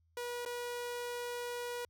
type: tone with dropouts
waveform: sawtooth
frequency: 483.8 Hz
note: B4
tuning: 36 cents flat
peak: -34 dBFS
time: 0.17-1.85 s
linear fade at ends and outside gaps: 2 ms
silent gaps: 0.451-0.46 s
effects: added 82 Hz sine -69 dBFS peak until 1.89 s